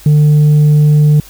sine tone with tanh clipping, 150 Hz, D3, 37 cents sharp, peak -5 dBFS, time 0.06-1.2 s, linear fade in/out 2 ms, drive 2 dB, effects added 50 Hz sine -39 dBFS peak until 1.29 s + white hiss -38 dBFS RMS until 1.29 s

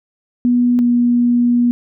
sine tone pair in turn, 243.9 / 241.2 Hz, B3 / B3, -21 / -41 cents, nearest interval unison, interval 20 cents, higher first, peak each -10 dBFS, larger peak neither, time 0.45-0.79 / 0.79-1.71 s, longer second, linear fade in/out 0 ms, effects none

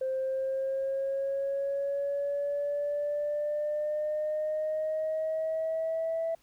sine exponential sweep, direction up, 523 to 659.3 Hz, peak -27 dBFS, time 0.01-6.35 s, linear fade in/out 5 ms, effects tanh soft clip ceiling -24 dBFS + pink hiss -66 dBFS RMS until 6.42 s

